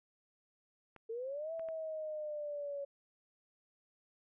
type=clicks; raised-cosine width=0.5 ms; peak=-39 dBFS; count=3; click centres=0.963 / 1.595 / 1.687 s
type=linear two-way sweep; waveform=sine; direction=up then down; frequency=440 to 659.3 to 560 Hz; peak=-38 dBFS; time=1.09-2.85 s; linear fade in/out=10 ms; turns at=1.53 s
effects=none